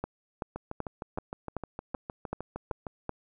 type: two click trains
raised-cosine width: 1 ms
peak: -22 / -18 dBFS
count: 16 / 9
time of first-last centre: 0.56-2.868 / 0.04-3.093 s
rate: 6.5 / 2.62 Hz
effects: none